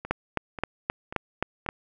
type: two click trains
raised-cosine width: 0.5 ms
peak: -9 / -21 dBFS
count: 7 / 4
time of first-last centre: 0.11-1.689 / 0.05-1.663 s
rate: 3.8 / 1.86 Hz
effects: none